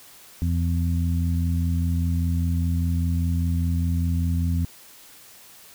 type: harmonic tone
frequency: 85 Hz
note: F2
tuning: 46 cents flat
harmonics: 1 / 2 / 3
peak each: -21 / -27 / -31 dBFS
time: 0.42-4.65 s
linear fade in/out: 0 ms
effects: white hiss -48 dBFS RMS until 5.74 s